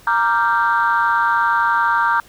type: chord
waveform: sine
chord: G minor seventh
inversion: first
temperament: equal with one note detuned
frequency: 932.3 / 1174.7 / 1385.7 / 1568 Hz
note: Bb5 / D6 / F6 / G6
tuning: 0 / 0 / -14 / 0 cents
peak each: -17 / -19 / -20 / -19 dBFS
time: 0.07-2.2 s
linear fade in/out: 2 ms
effects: tanh soft clip ceiling -6 dBFS + pink hiss -47 dBFS RMS until 2.28 s